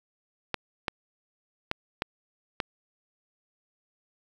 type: clicks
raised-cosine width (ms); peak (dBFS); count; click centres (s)
0.3; -11; 5; 0.543 / 0.882 / 1.714 / 2.021 / 2.602
effects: 7-bit